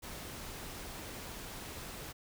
pink noise, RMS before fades -45 dBFS, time 0.02-2.13 s, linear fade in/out 20 ms, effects none

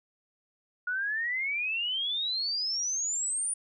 sine exponential sweep, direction up, 1439 to 9560 Hz, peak -28 dBFS, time 0.87-3.54 s, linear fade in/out 5 ms, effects none

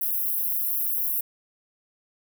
white high-pass noise, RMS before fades -26 dBFS, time 0.01-1.21 s, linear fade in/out 5 ms, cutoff 11000 Hz, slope 96 dB/octave, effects none

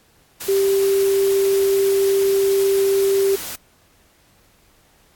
sine tone in noise, 392 Hz, G4, in tune, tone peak -14 dBFS, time 0.48-3.36 s, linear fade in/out 10 ms, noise white, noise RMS -30 dBFS, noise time 0.4-3.56 s, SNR +13 dB, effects pink hiss -56 dBFS RMS until 5.15 s + AAC 64 kbps

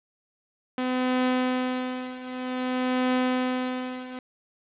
sawtooth tone with tremolo, 254 Hz, B3, 49 cents sharp, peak -17 dBFS, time 0.78-4.19 s, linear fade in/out 2 ms, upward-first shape triangle, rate 0.53 Hz, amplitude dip 85%, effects resampled to 8000 Hz + 8-bit

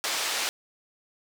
white band-pass noise, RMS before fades -29 dBFS, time 0.04-0.49 s, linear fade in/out 0 ms, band 490 to 5900 Hz, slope 12 dB/octave, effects none

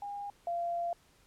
sine tone pair in turn, 811 / 688.5 Hz, G#5 / F5, -41 / -25 cents, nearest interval minor third, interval 284 cents, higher first, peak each -37 / -31 dBFS, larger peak second, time 0.02-0.3 / 0.47-0.93 s, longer second, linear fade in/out 2 ms, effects pink hiss -65 dBFS RMS until 1.26 s + low-pass 12000 Hz 12 dB/octave

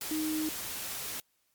sine tone in noise, 311.1 Hz, D#4, in tune, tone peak -30 dBFS, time 0.11-0.49 s, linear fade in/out 2 ms, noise white, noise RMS -38 dBFS, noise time 0.01-1.2 s, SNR +5 dB, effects white hiss -74 dBFS RMS until 1.54 s + Opus 48 kbps

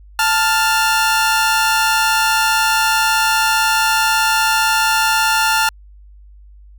sawtooth tone pair together, 881.9 / 1400 Hz, A5 / F6, +4 / +4 cents, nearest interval minor sixth, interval 800 cents, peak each -12 dBFS, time 0.19-5.69 s, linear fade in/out 2 ms, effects added 50 Hz sine -39 dBFS peak until 6.78 s

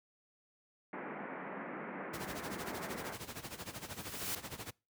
pink band-pass noise, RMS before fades -44 dBFS, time 0.93-3.13 s, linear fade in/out 2 ms, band 170 to 2200 Hz, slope 48 dB/octave
pink noise with tremolo, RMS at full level -42 dBFS, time 2.13-4.71 s, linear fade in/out 10 ms, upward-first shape sine, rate 13 Hz, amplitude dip 80%
white noise with exponential growth, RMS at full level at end -36 dBFS, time 3.61-4.35 s, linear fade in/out 2 ms, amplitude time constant 160 ms
effects noise-tail reverb RT60 0.3 s tail -26 dB re dry + high-pass 80 Hz 12 dB/octave

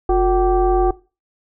sine tone with frequency modulation, 359.5 Hz, F#4, 50 cents flat, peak -12 dBFS, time 0.09-0.91 s, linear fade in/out 5 ms, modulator 404 Hz, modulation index 1.1, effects noise-tail reverb RT60 0.3 s tail -19 dB re dry

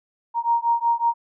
sine beating tone pair, 932.3 / 937.7 Hz, A#5 / A#5, 0 / +10 cents, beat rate 5.4 Hz, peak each -21 dBFS, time 0.34-1.14 s, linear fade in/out 50 ms, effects none

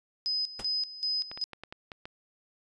sine tone with tremolo, 5030 Hz, D#8, 18 cents sharp, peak -27 dBFS, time 0.26-1.44 s, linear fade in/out 0 ms, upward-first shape square, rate 2.6 Hz, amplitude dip 80%
pink noise with exponential decay, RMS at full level -33 dBFS, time 0.59-0.67 s, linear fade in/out 5 ms, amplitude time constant 17 ms
clicks, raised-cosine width 0.3 ms, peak -25 dBFS, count 7, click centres 1.315 / 1.375 / 1.533 / 1.636 / 1.725 / 1.918 / 2.055 s
effects resampled to 22050 Hz

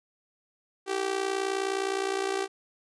sawtooth tone with amplitude modulation, 388 Hz, G4, 18 cents flat, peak -20 dBFS, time 0.86-2.48 s, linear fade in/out 50 ms, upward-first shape sine, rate 59.6 Hz, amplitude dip 75%, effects resampled to 22050 Hz

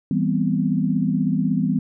sine chord, C major seventh, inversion first, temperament just, 163.52 / 196.22 / 245.3 / 261.6 Hz, E3 / G3 / B3 / C4, -14 / +2 / -12 / 0 cents, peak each -23 / -22 / -23 / -26 dBFS, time 0.11-1.79 s, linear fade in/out 2 ms, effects none

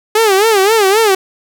sawtooth tone with vibrato, 415.3 Hz, G#4, in tune, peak -4 dBFS, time 0.15-1.15 s, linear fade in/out 5 ms, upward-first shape sine, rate 3.8 Hz, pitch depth 160 cents each way, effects none

